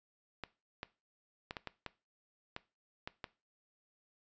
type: clicks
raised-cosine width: 0.3 ms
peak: -24 dBFS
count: 9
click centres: 0.437 / 0.831 / 1.509 / 1.568 / 1.673 / 1.863 / 2.564 / 3.075 / 3.242 s
effects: noise-tail reverb RT60 0.3 s tail -19 dB re dry + resampled to 16000 Hz